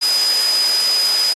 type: tone in noise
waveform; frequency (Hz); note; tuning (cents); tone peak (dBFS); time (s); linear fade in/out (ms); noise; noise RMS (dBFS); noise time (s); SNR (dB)
sine; 4978; D#8; 0; -14; 0.01-1.34; 20; white; -23; 0.01-1.34; +6
effects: high-pass 400 Hz 12 dB/octave + AAC 32 kbps